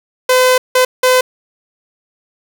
sawtooth tone bursts at uneven times, 509 Hz, C5, 48 cents flat, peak -4 dBFS, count 3, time 0.29-0.58 / 0.75-0.85 / 1.03-1.21 s, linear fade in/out 5 ms, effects none

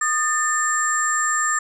sine tone cluster, 1228 / 1780 / 7400 Hz, D#6 / A6 / A#8, -23 / +20 / -14 cents, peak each -22 dBFS, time 0.01-1.59 s, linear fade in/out 5 ms, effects tanh soft clip ceiling -9 dBFS

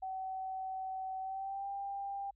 sine tone with pitch glide, 759 to 794 Hz, F#5 to G5, +44 to +22 cents, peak -37 dBFS, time 0.02-2.31 s, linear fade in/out 10 ms, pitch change +78 cents, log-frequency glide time 1.2-1.68 s, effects added 50 Hz sine -68 dBFS peak until 2.35 s

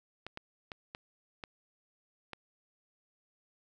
clicks, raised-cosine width 0.3 ms, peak -25 dBFS, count 6, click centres 0.266 / 0.374 / 0.718 / 0.949 / 1.438 / 2.333 s, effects none

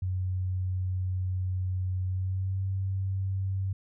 sine tone with pitch glide, 92.5 to 95.93 Hz, F#2 to G2, 0 to -37 cents, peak -27 dBFS, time 0.02-3.73 s, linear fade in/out 5 ms, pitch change +63 cents, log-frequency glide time 2.05-2.62 s, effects none

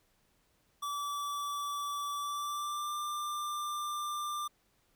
square tone with pitch glide, 1155 to 1188.8 Hz, D6 to D6, -29 to +21 cents, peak -35 dBFS, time 0.82-4.48 s, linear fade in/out 10 ms, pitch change +50 cents, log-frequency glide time 2.15-2.95 s, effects pink hiss -72 dBFS RMS until 4.95 s

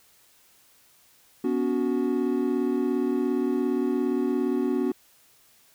triangle chord, B suspended second, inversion none, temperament equal with one note detuned, 246.9 / 284.2 / 370 Hz, B3 / C#4 / F#4, 0 / +43 / 0 cents, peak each -25 dBFS, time 1.44-4.92 s, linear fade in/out 5 ms, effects white hiss -59 dBFS RMS until 5.74 s

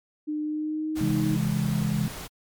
sine tone with pitch glide, 302.6 to 312.4 Hz, D#4 to D#4, -48 to +7 cents, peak -26 dBFS, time 0.27-1.37 s, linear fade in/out 20 ms, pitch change +55 cents, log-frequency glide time 0.41-0.94 s
pink noise, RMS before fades -38 dBFS, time 0.95-2.28 s, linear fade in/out 20 ms
sine chord, C augmented, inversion none, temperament equal with one note detuned, 134.03 / 164.81 / 207.7 Hz, C3 / E3 / G#3, +42 / 0 / 0 cents, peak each -27 dBFS, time 1.01-2.08 s, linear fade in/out 2 ms
effects MP3 96 kbps

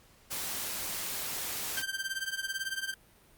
white noise, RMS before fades -36 dBFS, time 0.3-1.83 s, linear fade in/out 20 ms
sawtooth tone with tremolo, 1568 Hz, G6, in tune, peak -26 dBFS, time 1.77-2.94 s, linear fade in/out 2 ms, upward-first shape triangle, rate 18 Hz, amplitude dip 90%
effects pink hiss -61 dBFS RMS until 3.37 s + Opus 48 kbps

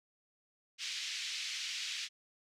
pink band-pass noise, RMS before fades -40 dBFS, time 0.78-2.09 s, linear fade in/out 50 ms, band 2300 to 6100 Hz, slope 24 dB/octave, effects none

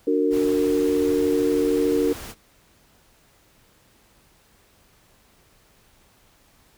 sine chord, D augmented, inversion none, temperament just, 293.7 / 367.1 / 458.9 Hz, D4 / F#4 / A#4, 0 / -14 / -27 cents, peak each -22 / -24 / -21 dBFS, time 0.07-2.13 s, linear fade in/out 5 ms
pink noise, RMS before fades -37 dBFS, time 0.3-2.35 s, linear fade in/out 50 ms
effects pink hiss -58 dBFS RMS until 6.77 s

